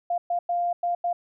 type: tone bursts at uneven times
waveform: sine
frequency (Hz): 698.5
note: F5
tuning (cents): 0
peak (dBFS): -22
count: 5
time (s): 0.1-0.18 / 0.3-0.39 / 0.49-0.73 / 0.83-0.95 / 1.04-1.13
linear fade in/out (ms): 5
effects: none